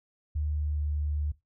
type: tone with pitch glide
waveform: sine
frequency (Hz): 75.1 to 74.19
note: D2 to D2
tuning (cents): +39 to +18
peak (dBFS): -27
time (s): 0.35-1.32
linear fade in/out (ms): 10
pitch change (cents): -21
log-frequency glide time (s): 0.53-0.84
effects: noise-tail reverb RT60 0.2 s tail -18 dB re dry